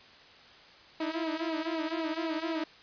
sawtooth tone with flanger, 322.6 Hz, E4, 37 cents flat, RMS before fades -33 dBFS, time 1-2.64 s, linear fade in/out 5 ms, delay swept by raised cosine 0.56 to 6.16 ms, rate 3.9 Hz, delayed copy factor -0.75, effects white hiss -54 dBFS RMS until 2.82 s + resampled to 11025 Hz

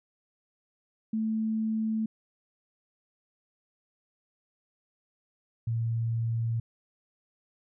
sine tone pair in turn, 220 / 114.87 Hz, A3 / A#2, 0 / -25 cents, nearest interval major seventh, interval 1125 cents, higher first, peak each -26 dBFS, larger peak neither, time 1.13-2.06 / 5.67-6.6 s, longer neither, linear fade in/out 5 ms, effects none

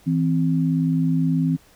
sine tone pair together, 162.95 / 261.6 Hz, E3 / C4, -20 / 0 cents, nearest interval minor sixth, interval 820 cents, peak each -19 / -21 dBFS, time 0.06-1.57 s, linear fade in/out 20 ms, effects pink hiss -54 dBFS RMS until 1.75 s

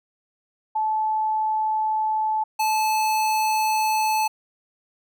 sine / square tone pair in turn, 868 / 868 Hz, A5 / A5, -24 / -24 cents, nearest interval unison, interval 0 cents, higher neither, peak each -20 dBFS, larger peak neither, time 0.75-2.44 / 2.59-4.28 s, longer neither, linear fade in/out 10 ms, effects none

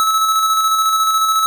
square tone with tremolo, 1300 Hz, E6, 24 cents flat, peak -12 dBFS, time 0-1.46 s, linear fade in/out 0 ms, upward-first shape square, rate 14 Hz, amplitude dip 30%, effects none

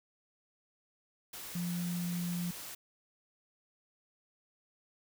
sine tone in noise, 174.61 Hz, F3, in tune, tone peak -33 dBFS, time 1.55-2.51 s, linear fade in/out 5 ms, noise white, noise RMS -45 dBFS, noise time 1.33-2.75 s, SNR +9 dB, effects none

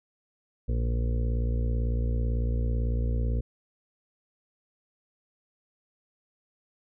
harmonic tone, 58 Hz, A#1, 8 cents flat, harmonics 1 / 2 / 4 / 5 / 6 / 7 / 8 / 9, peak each -25 / -31 / -38 / -46 / -50 / -47 / -42 / -46 dBFS, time 0.68-3.41 s, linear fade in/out 10 ms, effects none

